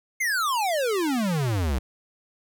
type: exponential sweep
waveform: square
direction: down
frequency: 2169 to 60.2 Hz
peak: -23 dBFS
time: 0.2-1.79 s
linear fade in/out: 10 ms
effects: none